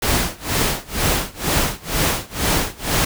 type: noise with tremolo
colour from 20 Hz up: pink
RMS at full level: -17 dBFS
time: 0.02-3.05 s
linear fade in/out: 5 ms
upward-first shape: sine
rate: 2.1 Hz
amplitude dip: 95%
effects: none